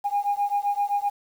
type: beating tone pair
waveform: sine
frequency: 810 / 817.7 Hz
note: G#5 / G#5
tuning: -43 / -27 cents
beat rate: 7.7 Hz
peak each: -24 dBFS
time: 0.04-1.1 s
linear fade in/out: 20 ms
effects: tanh soft clip ceiling -16 dBFS + 8-bit

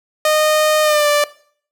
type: tone with pitch glide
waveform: sawtooth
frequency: 615 to 587.6 Hz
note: D#5 to D5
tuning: -20 to +1 cents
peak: -8 dBFS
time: 0.25-1.24 s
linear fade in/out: 2 ms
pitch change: -79 cents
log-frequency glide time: 0.82-1.08 s
effects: noise-tail reverb RT60 0.5 s tail -18 dB re dry

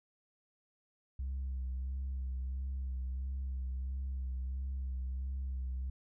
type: tone with vibrato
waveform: sine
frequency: 65.41 Hz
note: C2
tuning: in tune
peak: -33 dBFS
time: 1.19-5.9 s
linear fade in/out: 5 ms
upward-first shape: sine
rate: 1.5 Hz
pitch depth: 36 cents each way
effects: tanh soft clip ceiling -33 dBFS

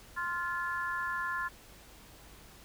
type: chord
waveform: sine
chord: F major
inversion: second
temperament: equal with one note detuned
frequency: 1046.5 / 1396.9 / 1727.8 Hz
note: C6 / F6 / A6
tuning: 0 / 0 / -32 cents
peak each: -36 / -37 / -36 dBFS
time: 0.16-1.49 s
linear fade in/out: 20 ms
effects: added 50 Hz sine -59 dBFS peak until 2.64 s + pink hiss -55 dBFS RMS until 2.64 s

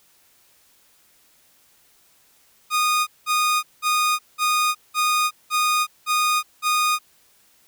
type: tone bursts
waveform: sawtooth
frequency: 1233 Hz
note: D#6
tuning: 16 cents flat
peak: -14 dBFS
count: 8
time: 2.7-6.99 s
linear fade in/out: 50 ms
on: 370 ms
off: 190 ms
effects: white hiss -58 dBFS RMS until 7.67 s

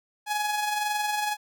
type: tone with amplitude modulation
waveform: sawtooth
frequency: 839 Hz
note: G#5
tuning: 17 cents sharp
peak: -20 dBFS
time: 0.26-1.37 s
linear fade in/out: 50 ms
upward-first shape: sine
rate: 21.8 Hz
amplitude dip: 40%
effects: none

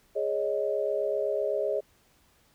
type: chord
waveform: sine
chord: Ab suspended fourth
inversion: none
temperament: equal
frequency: 415.3 / 554.4 / 622.3 Hz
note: Ab4 / Db5 / Eb5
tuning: 0 / 0 / 0 cents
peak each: -30 dBFS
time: 0.15-1.81 s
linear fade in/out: 20 ms
effects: pink hiss -64 dBFS RMS until 2.54 s

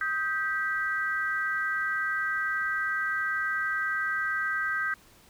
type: tone cluster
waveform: sine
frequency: 1259 / 1570 / 1951 Hz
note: D#6 / G6 / B6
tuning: +20 / +2 / -22 cents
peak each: -33 / -28 / -34 dBFS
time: 0.01-4.94 s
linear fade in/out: 2 ms
effects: pink hiss -57 dBFS RMS until 5.29 s

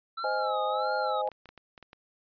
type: tone with vibrato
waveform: square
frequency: 1318.5 Hz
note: E6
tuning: in tune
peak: -33 dBFS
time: 0.17-1.22 s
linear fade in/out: 10 ms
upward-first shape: sine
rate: 1.6 Hz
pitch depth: 110 cents each way
type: chord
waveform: sine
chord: Ab major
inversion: first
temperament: just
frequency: 519.1 / 623 / 830.6 Hz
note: C5 / Eb5 / Ab5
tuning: -14 / +2 / 0 cents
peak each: -32 / -33 / -30 dBFS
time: 0.24-1.29 s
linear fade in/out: 2 ms
type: clicks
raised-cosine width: 0.3 ms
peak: -32 dBFS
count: 8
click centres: 1.275 / 1.317 / 1.457 / 1.49 / 1.577 / 1.778 / 1.827 / 1.931 s
effects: resampled to 11025 Hz

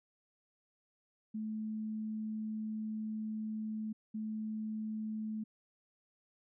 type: tone bursts at uneven times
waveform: sine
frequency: 216.9 Hz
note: A3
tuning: 25 cents flat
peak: -36 dBFS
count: 2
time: 1.34-3.93 / 4.14-5.44 s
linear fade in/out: 10 ms
effects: none

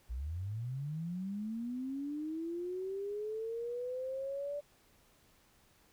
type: linear sweep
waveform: sine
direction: up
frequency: 54.9 to 585 Hz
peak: -36 dBFS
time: 0.09-4.61 s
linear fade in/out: 20 ms
effects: pink hiss -67 dBFS RMS until 5.92 s

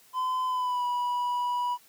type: tone with pitch glide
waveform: triangle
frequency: 1020 to 977.9 Hz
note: C6 to B5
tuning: -44 to -17 cents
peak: -24 dBFS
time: 0.13-1.78 s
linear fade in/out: 50 ms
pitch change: -73 cents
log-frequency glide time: 0.46-0.85 s
effects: white hiss -58 dBFS RMS until 1.88 s + high-pass 100 Hz 12 dB/octave

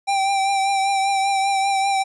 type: tone with vibrato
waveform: square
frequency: 784 Hz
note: G5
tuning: in tune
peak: -18 dBFS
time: 0.07-2.04 s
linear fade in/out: 20 ms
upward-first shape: triangle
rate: 5.1 Hz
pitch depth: 34 cents each way
effects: resampled to 24000 Hz

